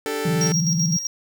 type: chord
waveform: sawtooth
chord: D suspended fourth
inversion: none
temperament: just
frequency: 293.7 / 391.6 / 440.5 Hz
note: D4 / G4 / A4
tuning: 0 / -2 / +2 cents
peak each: -27 / -27 / -21 dBFS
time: 0.06-0.52 s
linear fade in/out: 0 ms
type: tone with vibrato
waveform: sine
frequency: 164.81 Hz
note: E3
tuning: in tune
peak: -19 dBFS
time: 0.25-0.97 s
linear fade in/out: 5 ms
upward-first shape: square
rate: 19 Hz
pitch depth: 140 cents each way
type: tone with tremolo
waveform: triangle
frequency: 5630 Hz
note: F8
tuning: 13 cents sharp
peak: -19 dBFS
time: 0.41-1.07 s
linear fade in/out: 2 ms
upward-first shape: square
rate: 7.8 Hz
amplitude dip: 60%
effects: 8-bit